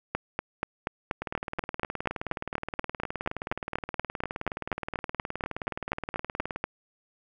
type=two click trains; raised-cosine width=0.5 ms; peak=-17 / -12 dBFS; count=103 / 28; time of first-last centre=1.22-6.56 / 0.15-6.64 s; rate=19.1 / 4.16 Hz; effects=none